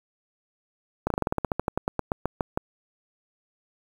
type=slowing click train; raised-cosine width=1 ms; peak=-10 dBFS; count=19; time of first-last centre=1.07-2.575 s; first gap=33 ms; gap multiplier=1.1; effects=7-bit